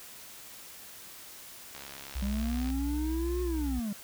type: click train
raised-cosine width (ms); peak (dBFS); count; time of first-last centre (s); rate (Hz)
0.2; -26; 67; 1.75-2.702; 69.3
type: tone with vibrato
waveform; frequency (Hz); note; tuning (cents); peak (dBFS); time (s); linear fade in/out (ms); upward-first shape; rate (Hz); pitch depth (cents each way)
sine; 61.9; B1; +5; -31; 2.15-3.8; 10; triangle; 2.8; 20
type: linear two-way sweep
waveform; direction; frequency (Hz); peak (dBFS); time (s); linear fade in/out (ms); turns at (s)
triangle; up then down; 195.5 to 362.6 to 195.5; -29; 2.22-3.93; 5; 3.42
effects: white hiss -48 dBFS RMS until 4.03 s